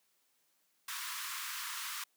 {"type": "high-pass noise", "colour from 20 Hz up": "pink", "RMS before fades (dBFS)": -41, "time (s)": [0.88, 2.04], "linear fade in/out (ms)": 5, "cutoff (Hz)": 980, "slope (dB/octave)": 96, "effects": ["white hiss -75 dBFS RMS until 2.16 s", "high-pass 150 Hz 12 dB/octave"]}